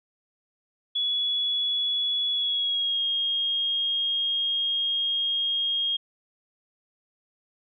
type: tone with pitch glide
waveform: sine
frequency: 3388 to 3250 Hz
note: G#7 to G#7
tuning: +34 to -38 cents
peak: -23 dBFS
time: 0.95-5.97 s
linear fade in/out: 10 ms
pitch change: -72 cents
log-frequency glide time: 2.32-3.03 s
effects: none